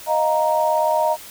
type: chord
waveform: sine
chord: Eb suspended second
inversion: none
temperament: just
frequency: 622.3 / 700 / 933.4 Hz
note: Eb5 / F5 / Bb5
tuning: 0 / +4 / +2 cents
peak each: -19 / -24 / -19 dBFS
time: 0.06-1.17 s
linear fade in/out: 50 ms
effects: white hiss -39 dBFS RMS until 1.3 s